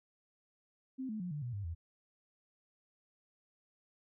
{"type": "tone with pitch steps", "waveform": "sine", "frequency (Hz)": [261.6, 216.2, 178.68, 147.67, 122.04, 100.86, 83.36], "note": ["C4", "A3", "F3", "D3", "B2", "G2", "E2"], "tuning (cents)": [0, -30, 40, 10, -20, 50, 20], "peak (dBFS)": -37, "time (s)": [0.98, 1.75], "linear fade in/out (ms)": 20, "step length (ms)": 110, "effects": []}